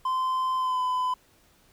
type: tone with pitch glide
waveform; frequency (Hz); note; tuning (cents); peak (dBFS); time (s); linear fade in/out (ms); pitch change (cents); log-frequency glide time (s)
triangle; 1033 to 1008.8; C6 to B5; -22 to +36; -22; 0.05-1.14; 5; -42; 0.57-0.81
effects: pink hiss -61 dBFS RMS until 1.72 s